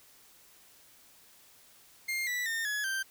40% pulse tone with pitch steps, 2117 / 1963.9 / 1821.8 / 1690 / 1567.7 Hz, C7 / B6 / A#6 / G#6 / G6, +20 / -10 / -40 / +30 / 0 cents, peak -30 dBFS, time 2.08-3.03 s, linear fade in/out 10 ms, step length 190 ms, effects white hiss -59 dBFS RMS until 3.1 s

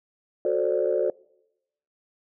sine chord, D dominant seventh, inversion first, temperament just, 367.1 / 440.5 / 528.6 / 587.3 Hz, F#4 / A4 / C5 / D5, -14 / +2 / +18 / 0 cents, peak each -26 dBFS, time 0.45-1.1 s, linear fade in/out 2 ms, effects noise-tail reverb RT60 0.9 s tail -25 dB re dry + tanh soft clip ceiling -12 dBFS

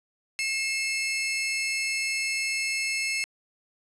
sawtooth tone pair together, 2157 / 2637 Hz, C#7 / E7, -48 / 0 cents, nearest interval minor third, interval 348 cents, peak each -25 / -26 dBFS, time 0.39-3.24 s, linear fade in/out 0 ms, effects resampled to 24000 Hz + 9-bit

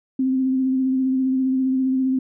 sine tone with vibrato, 261.6 Hz, C4, in tune, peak -17 dBFS, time 0.19-2.19 s, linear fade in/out 5 ms, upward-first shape sine, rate 15 Hz, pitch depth 22 cents each way, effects none

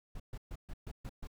brown noise bursts, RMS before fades -42 dBFS, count 7, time 0.15-1.273 s, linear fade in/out 5 ms, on 49 ms, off 130 ms, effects none

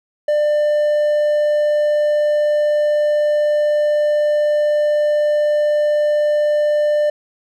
triangle tone, 596 Hz, D5, 25 cents sharp, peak -11 dBFS, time 0.28-7.1 s, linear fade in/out 5 ms, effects none

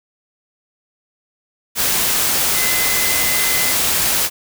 sine tone in noise, 2042 Hz, C7, 43 cents flat, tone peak -23 dBFS, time 2.53-3.76 s, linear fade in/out 50 ms, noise white, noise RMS -17 dBFS, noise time 1.75-4.3 s, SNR -9 dB, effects none

